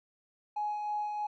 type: tone with tremolo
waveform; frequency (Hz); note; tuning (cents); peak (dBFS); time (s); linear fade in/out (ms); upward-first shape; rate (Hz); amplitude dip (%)
triangle; 838; G#5; +15; -26; 0.56-1.27; 10; sine; 3.1; 45
effects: tanh soft clip ceiling -28 dBFS + resampled to 16000 Hz